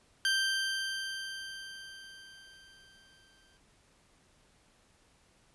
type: tone with exponential decay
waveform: 20% pulse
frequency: 1568 Hz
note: G6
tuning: in tune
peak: -21 dBFS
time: 0.25-3.57 s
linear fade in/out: 1 ms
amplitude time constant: 720 ms
effects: pink hiss -66 dBFS RMS until 5.54 s + resampled to 24000 Hz